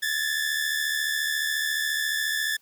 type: tone pair together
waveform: sawtooth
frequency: 1704.7 / 1779 Hz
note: G#6 / A6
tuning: +45 / +19 cents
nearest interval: minor second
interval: 74 cents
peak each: -24 dBFS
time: 0.02-2.57 s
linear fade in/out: 10 ms
effects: white hiss -63 dBFS RMS until 2.61 s